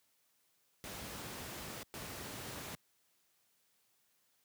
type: noise bursts at uneven times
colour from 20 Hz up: pink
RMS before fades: -45 dBFS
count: 2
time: 0.84-1.83 / 1.94-2.75 s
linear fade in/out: 0 ms
effects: white hiss -75 dBFS RMS until 4.44 s + high-pass 80 Hz 12 dB/octave